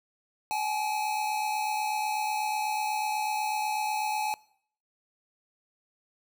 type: tone pair together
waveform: square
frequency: 784 / 852.1 Hz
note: G5 / G#5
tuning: 0 / +44 cents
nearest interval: minor second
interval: 144 cents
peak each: -36 / -29 dBFS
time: 0.51-4.34 s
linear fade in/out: 0 ms
effects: noise-tail reverb RT60 0.6 s tail -22 dB re dry